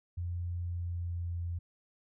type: tone with pitch glide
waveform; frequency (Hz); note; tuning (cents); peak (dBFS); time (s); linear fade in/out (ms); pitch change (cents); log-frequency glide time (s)
sine; 87.31 to 86.06; F2 to F2; 0 to -25; -33; 0.17-1.59; 10; -25; 0.59-1.4
effects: none